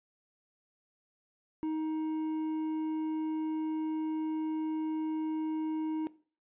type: tone with hard clipping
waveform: sine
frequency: 313.8 Hz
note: D#4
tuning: 15 cents sharp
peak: -32 dBFS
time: 1.63-6.07 s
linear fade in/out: 0 ms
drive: 5 dB
effects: noise-tail reverb RT60 0.4 s tail -18 dB re dry + resampled to 8000 Hz